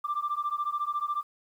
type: beating tone pair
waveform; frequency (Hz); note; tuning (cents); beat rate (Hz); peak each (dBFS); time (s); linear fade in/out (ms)
sine; 1174.7 / 1188.7; D6 / D6; 0 / +21; 14; -30; 0.04-1.23; 10
effects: tanh soft clip ceiling -22 dBFS + 10-bit